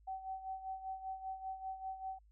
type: tone with tremolo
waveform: sine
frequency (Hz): 763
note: G5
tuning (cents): -47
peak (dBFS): -38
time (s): 0.07-2.19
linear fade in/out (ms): 10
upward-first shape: sine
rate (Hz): 5.1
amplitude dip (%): 70
effects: added 52 Hz sine -62 dBFS peak until 2.31 s